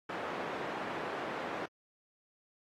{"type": "band-pass noise", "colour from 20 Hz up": "pink", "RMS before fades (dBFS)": -39, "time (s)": [0.09, 1.66], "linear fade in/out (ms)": 5, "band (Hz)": [350, 1600], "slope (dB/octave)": 12, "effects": ["AAC 48 kbps"]}